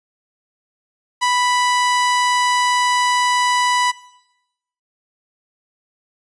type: tone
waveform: sawtooth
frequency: 987.8 Hz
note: B5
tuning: in tune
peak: -11 dBFS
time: 1.21-3.92 s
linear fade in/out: 20 ms
effects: noise-tail reverb RT60 0.9 s tail -19 dB re dry + resampled to 22050 Hz